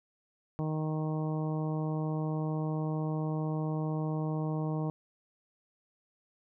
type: harmonic tone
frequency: 155.56 Hz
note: D#3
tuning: in tune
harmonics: 1 / 2 / 3 / 4 / 5 / 6 / 7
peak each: -31 / -37 / -41 / -43 / -45 / -47 / -48 dBFS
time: 0.59-4.9 s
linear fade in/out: 0 ms
effects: none